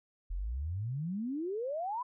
sine exponential sweep, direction up, 39.9 to 1030 Hz, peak -33 dBFS, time 0.3-2.03 s, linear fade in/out 10 ms, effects none

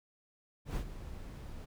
brown noise with ADSR envelope, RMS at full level -33 dBFS, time 0.65-1.66 s, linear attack 110 ms, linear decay 80 ms, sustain -12 dB, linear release 21 ms, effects none

